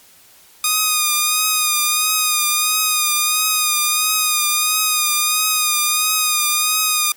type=tone with vibrato; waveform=5% pulse; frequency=1232 Hz; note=D#6; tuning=17 cents flat; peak=-3 dBFS; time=0.64-7.12 s; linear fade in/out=2 ms; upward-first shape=triangle; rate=1.5 Hz; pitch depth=47 cents each way; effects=white hiss -48 dBFS RMS until 7.16 s + MP3 96 kbps